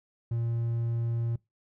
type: tone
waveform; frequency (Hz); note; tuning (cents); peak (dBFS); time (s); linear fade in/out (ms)
triangle; 116.54; A#2; 0; -25; 0.31-1.36; 5
effects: noise-tail reverb RT60 0.2 s tail -23 dB re dry